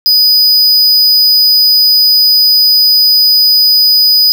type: tone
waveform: square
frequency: 4970 Hz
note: D#8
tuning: 3 cents flat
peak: -5 dBFS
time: 0.06-4.32 s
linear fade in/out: 0 ms
effects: none